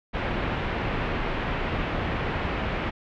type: low-pass noise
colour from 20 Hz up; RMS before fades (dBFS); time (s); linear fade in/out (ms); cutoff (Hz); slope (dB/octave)
pink; -28; 0.13-2.91; 20; 2800; 24
effects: none